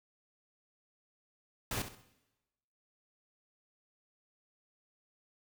pink noise with echo, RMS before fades -36 dBFS, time 1.71-1.82 s, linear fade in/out 2 ms, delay 65 ms, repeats 3, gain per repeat -10 dB, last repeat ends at 2.015 s, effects noise-tail reverb RT60 1.0 s tail -17 dB re dry

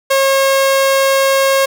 sawtooth tone, 542 Hz, C#5, 39 cents flat, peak -6 dBFS, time 0.1-1.66 s, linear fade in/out 10 ms, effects none

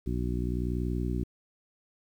harmonic tone, 60.7 Hz, B1, 29 cents flat, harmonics 1 / 2 / 3 / 4 / 5 / 6, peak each -31 / -34 / -36 / -37 / -38 / -39 dBFS, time 0.06-1.24 s, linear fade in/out 10 ms, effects 10-bit

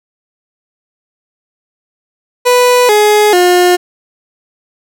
30% pulse tone with pitch steps, 493.9 / 420.1 / 357.4 Hz, B4 / G#4 / F4, 0 / +20 / +40 cents, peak -3 dBFS, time 2.45-3.77 s, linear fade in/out 20 ms, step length 440 ms, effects none

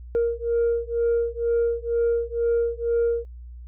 sine beating tone pair, 466.8 / 468.9 Hz, A#4 / A#4, +2 / +10 cents, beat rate 2.1 Hz, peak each -22 dBFS, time 0.15-3.25 s, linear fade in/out 0 ms, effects tanh soft clip ceiling -16 dBFS + added 60 Hz sine -37 dBFS peak until 3.67 s

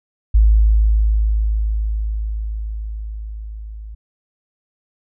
sine tone with level ramp, 53.5 Hz, A1, 48 cents flat, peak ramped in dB -7 to -30 dBFS, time 0.34-3.95 s, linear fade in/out 10 ms, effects none

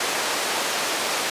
pink band-pass noise, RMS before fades -25 dBFS, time 0-1.3 s, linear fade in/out 5 ms, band 490 to 9000 Hz, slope 12 dB/octave, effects resampled to 32000 Hz

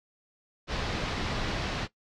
pink low-pass noise, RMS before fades -32 dBFS, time 0.67-1.88 s, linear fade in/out 50 ms, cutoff 4900 Hz, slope 24 dB/octave, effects noise-tail reverb RT60 0.1 s tail -17 dB re dry

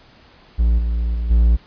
triangle tone with level steps, 57.6 Hz, A#1, 20 cents flat, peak -10 / -15 / -17 / -8 dBFS, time 0.58-1.57 s, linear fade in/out 20 ms, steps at 0.78 / 1.14 / 1.3 s, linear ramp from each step 10 ms, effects pink hiss -49 dBFS RMS until 1.66 s + resampled to 11025 Hz

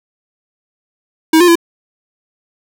square tone with pitch steps, 319.8 / 353 / 337.9 Hz, D#4 / F4 / E4, +48 / +19 / +43 cents, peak -6 dBFS, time 1.33-1.555 s, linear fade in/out 5 ms, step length 75 ms, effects none

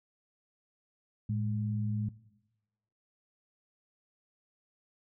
sine tone pair together, 110.23 / 207.7 Hz, A2 / G#3, +4 / 0 cents, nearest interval major seventh, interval 1096 cents, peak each -30 / -35 dBFS, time 1.29-2.09 s, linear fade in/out 5 ms, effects noise-tail reverb RT60 1.0 s tail -19 dB re dry

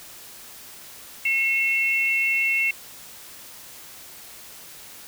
sine tone pair together, 2173 / 2703 Hz, C#7 / E7, -35 / +43 cents, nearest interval major third, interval 378 cents, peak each -22 dBFS, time 1.25-2.71 s, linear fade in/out 5 ms, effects white hiss -43 dBFS RMS until 5.07 s

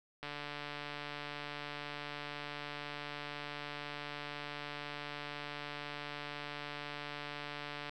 click train, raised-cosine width 0.3 ms, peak -26 dBFS, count 1120, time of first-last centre 0.23-7.894 s, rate 146 Hz, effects none

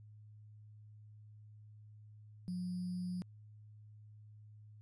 sine tone with sample-and-hold, 180 Hz, F#3, 47 cents flat, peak -37 dBFS, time 2.48-3.22 s, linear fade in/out 0 ms, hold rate 4900 Hz, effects added 106 Hz sine -54 dBFS peak until 4.81 s + resampled to 22050 Hz

